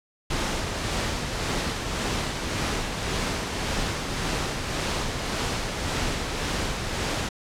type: noise with tremolo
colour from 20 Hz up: pink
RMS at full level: -26 dBFS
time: 0.3-7.29 s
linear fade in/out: 5 ms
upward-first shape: sine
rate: 1.8 Hz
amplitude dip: 35%
effects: low-pass 7000 Hz 12 dB/octave